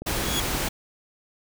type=click train; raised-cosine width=2 ms; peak=-21 dBFS; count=7; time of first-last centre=0.02-0.551 s; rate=11.3 Hz
type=tone with exponential growth; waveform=sawtooth; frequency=3354 Hz; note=G#7; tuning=16 cents sharp; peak=-20 dBFS; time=0.06-0.4 s; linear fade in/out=5 ms; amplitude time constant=72 ms
type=noise; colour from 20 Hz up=pink; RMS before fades=-27 dBFS; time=0.06-0.69 s; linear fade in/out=10 ms
effects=none